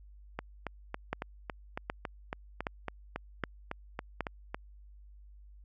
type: two click trains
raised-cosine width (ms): 0.5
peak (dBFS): -17 / -20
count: 5 / 16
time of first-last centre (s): 1.13-4.207 / 0.39-4.545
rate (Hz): 1.3 / 3.61
effects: added 50 Hz sine -51 dBFS peak until 5.64 s